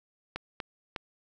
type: clicks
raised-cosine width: 0.3 ms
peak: -18 dBFS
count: 3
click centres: 0.36 / 0.602 / 0.962 s
effects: none